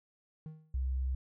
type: tone with exponential decay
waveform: triangle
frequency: 156.7 Hz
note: D#3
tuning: 13 cents sharp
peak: -37 dBFS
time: 0.46-0.8 s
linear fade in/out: 0 ms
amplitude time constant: 73 ms
type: tone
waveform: sine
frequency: 65 Hz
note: C2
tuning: 11 cents flat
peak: -30 dBFS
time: 0.74-1.15 s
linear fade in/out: 5 ms
effects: none